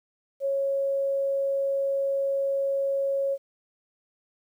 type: tone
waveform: sine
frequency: 550 Hz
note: C#5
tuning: 14 cents flat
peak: -23 dBFS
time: 0.4-3.38 s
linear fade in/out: 50 ms
effects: 10-bit